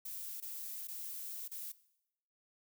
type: noise with dropouts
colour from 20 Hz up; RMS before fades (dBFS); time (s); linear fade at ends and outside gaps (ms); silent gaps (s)
violet; -44; 0.05-1.72; 5; 0.403-0.423 / 0.873-0.883 / 1.479-1.514
effects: noise-tail reverb RT60 0.8 s tail -18 dB re dry